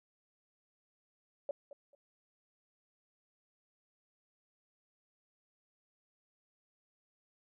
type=tone with echo; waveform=sine; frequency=568 Hz; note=C#5; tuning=42 cents sharp; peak=-33 dBFS; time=1.49-1.51 s; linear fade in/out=2 ms; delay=220 ms; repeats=2; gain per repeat=-14 dB; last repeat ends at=1.95 s; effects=none